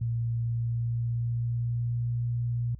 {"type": "tone with pitch glide", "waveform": "sine", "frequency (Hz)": [116.54, 119.2], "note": ["A#2", "A#2"], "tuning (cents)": [0, 39], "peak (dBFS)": -26, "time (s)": [0.01, 2.75], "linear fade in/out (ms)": 5, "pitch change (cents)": 39, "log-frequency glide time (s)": [0.39, 2.12], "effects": ["added 60 Hz sine -45 dBFS peak until 2.79 s"]}